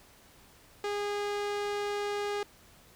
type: tone with low-pass filter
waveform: sawtooth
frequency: 410 Hz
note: G#4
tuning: 22 cents flat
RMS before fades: -33 dBFS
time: 0.84-2.43 s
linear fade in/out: 2 ms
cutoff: 6800 Hz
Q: 0.57
effects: pink hiss -58 dBFS RMS until 2.95 s